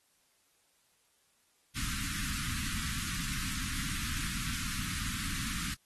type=band-stop noise; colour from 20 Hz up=pink; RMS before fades=-36 dBFS; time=1.75-5.75 s; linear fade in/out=20 ms; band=270 to 1200 Hz; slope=48 dB/octave; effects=white hiss -71 dBFS RMS until 5.85 s + AAC 32 kbps